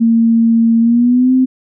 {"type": "tone with pitch glide", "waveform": "sine", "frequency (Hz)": [228.8, 258.3], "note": ["A#3", "C4"], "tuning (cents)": [-32, -22], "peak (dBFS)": -7, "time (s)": [0, 1.46], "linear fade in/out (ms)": 20, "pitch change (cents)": 210, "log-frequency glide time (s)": [0.8, 1.33], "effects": []}